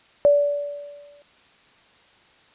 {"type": "tone with exponential decay", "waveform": "sine", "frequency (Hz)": 578, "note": "D5", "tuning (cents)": -28, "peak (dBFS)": -10, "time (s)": [0.25, 1.22], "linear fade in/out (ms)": 0, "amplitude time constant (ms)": 210, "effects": ["white hiss -55 dBFS RMS until 2.54 s", "resampled to 8000 Hz"]}